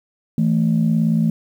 sine tone pair together, 163.9 / 221.9 Hz, E3 / A3, -10 / +15 cents, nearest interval perfect fourth, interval 525 cents, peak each -16 dBFS, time 0.38-1.3 s, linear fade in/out 2 ms, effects tanh soft clip ceiling -8 dBFS + 8-bit

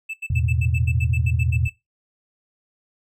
triangle tone bursts, 2633 Hz, E7, 3 cents flat, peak -25 dBFS, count 13, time 0.09-1.699 s, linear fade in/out 10 ms, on 49 ms, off 81 ms
sine chord, E suspended fourth, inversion none, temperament equal, 82.41 / 110 / 123.47 Hz, E2 / A2 / B2, 0 / 0 / 0 cents, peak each -21 / -24 / -23 dBFS, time 0.3-1.68 s, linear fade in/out 5 ms
effects noise-tail reverb RT60 0.2 s tail -18 dB re dry

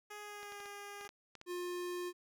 10% pulse tone with pitch glide, 416.8 to 406.1 Hz, G#4 to G#4, +6 to -39 cents, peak -38 dBFS, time 0.1-1.08 s, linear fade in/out 10 ms, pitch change -45 cents, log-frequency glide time 0.2-0.61 s
clicks, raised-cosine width 0.2 ms, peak -34 dBFS, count 9, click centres 0.43 / 0.522 / 0.603 / 0.658 / 1.011 / 1.051 / 1.091 / 1.353 / 1.414 s
square tone, 355.3 Hz, F4, 30 cents sharp, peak -39 dBFS, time 1.46-2.13 s, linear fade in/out 50 ms
effects none

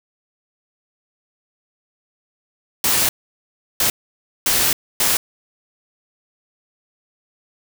white noise bursts at uneven times, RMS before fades -17 dBFS, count 4, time 2.84-3.09 / 3.8-3.9 / 4.46-4.73 / 5-5.17 s, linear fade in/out 2 ms, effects none

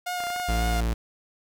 sawtooth tone with vibrato, 711 Hz, F5, 31 cents sharp, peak -24 dBFS, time 0.06-0.81 s, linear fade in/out 10 ms, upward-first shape sine, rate 3.7 Hz, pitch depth 23 cents each way
clicks, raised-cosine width 0.5 ms, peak -24 dBFS, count 6, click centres 0.204 / 0.238 / 0.269 / 0.303 / 0.362 / 0.399 s
45% pulse tone, 56.7 Hz, A#1, 47 cents flat, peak -23 dBFS, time 0.48-0.94 s, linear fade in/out 10 ms
effects 9-bit

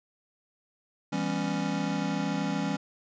square chord, C# half-diminished seventh, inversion first, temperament just, 166.31 / 199.57 / 249.5 / 277.2 Hz, E3 / G3 / B3 / C#4, +16 / +31 / +18 / 0 cents, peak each -34 / -33 / -38 / -33 dBFS, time 1.12-2.77 s, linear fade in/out 10 ms, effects resampled to 16000 Hz

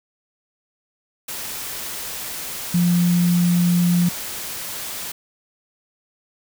sine tone in noise, 175.1 Hz, F3, 5 cents sharp, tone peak -14 dBFS, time 2.74-4.09 s, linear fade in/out 5 ms, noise white, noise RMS -30 dBFS, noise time 1.28-5.12 s, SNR +13 dB, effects none

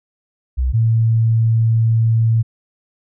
sine tone pair in turn, 63.6 / 113.32 Hz, C2 / A#2, -48 / -49 cents, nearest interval minor seventh, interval 999 cents, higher second, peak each -14 / -11 dBFS, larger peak second, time 0.57-0.73 / 0.73-2.43 s, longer second, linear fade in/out 20 ms, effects none

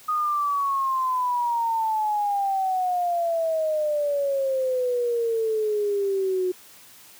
sine exponential sweep, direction down, 1244.5 to 362.6 Hz, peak -21 dBFS, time 0.08-6.52 s, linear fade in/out 10 ms, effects white hiss -49 dBFS RMS until 7.19 s + high-pass 80 Hz 12 dB/octave

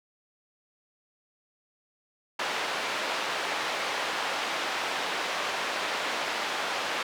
pink band-pass noise, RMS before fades -31 dBFS, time 2.39-7.03 s, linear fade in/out 5 ms, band 620 to 3800 Hz, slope 12 dB/octave, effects none

